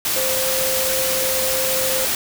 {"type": "tone in noise", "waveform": "sine", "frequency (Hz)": 523.3, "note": "C5", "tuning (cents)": 0, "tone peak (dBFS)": -23, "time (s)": [0.16, 2.05], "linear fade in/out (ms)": 2, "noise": "white", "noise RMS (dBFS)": -21, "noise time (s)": [0.05, 2.15], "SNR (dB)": -5, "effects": []}